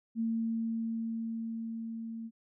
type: tone with level ramp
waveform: sine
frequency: 226.8 Hz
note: A#3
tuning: 47 cents flat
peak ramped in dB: -28 to -38 dBFS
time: 0.15-2.31 s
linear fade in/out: 50 ms
effects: none